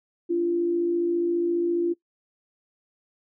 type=tone pair together; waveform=sine; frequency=289.3 / 344 Hz; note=D4 / F4; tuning=-26 / -26 cents; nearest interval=minor third; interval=300 cents; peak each=-32 / -21 dBFS; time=0.29-1.94 s; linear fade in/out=20 ms; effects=noise-tail reverb RT60 0.1 s tail -20 dB re dry